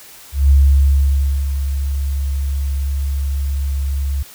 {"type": "tone with ADSR envelope", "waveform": "sine", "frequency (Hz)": 69.3, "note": "C#2", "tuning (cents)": 0, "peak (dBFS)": -6, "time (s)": [0.32, 4.23], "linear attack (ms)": 180, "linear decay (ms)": 960, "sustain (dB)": -10, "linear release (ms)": 8, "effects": ["white hiss -40 dBFS RMS until 4.34 s"]}